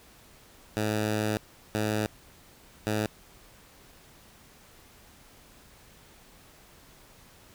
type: tone bursts at uneven times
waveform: 10% pulse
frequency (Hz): 107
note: A2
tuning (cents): -48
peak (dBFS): -18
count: 3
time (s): 0.77-1.37 / 1.75-2.06 / 2.87-3.06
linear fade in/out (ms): 0
effects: pink hiss -55 dBFS RMS until 7.54 s